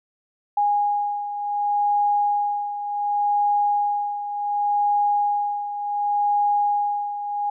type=beating tone pair; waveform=sine; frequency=822 / 822.68 Hz; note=G#5 / G#5; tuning=-18 / -17 cents; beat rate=0.68 Hz; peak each=-20 / -26 dBFS; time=0.57-7.5 s; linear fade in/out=5 ms; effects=none